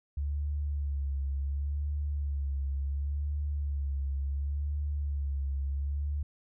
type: tone with vibrato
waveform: sine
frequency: 70.9 Hz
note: C#2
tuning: 40 cents sharp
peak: -29 dBFS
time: 0.17-6.23 s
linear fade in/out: 5 ms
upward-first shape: sine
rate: 0.7 Hz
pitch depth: 53 cents each way
effects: none